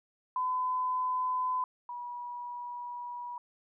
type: tone pair in turn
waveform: sine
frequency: 1012 / 969.8 Hz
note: B5 / B5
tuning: +42 / -32 cents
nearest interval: minor second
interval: 74 cents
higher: first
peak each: -28 / -37 dBFS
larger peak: first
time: 0.36-1.64 / 1.89-3.38 s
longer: second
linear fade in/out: 2 ms
effects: none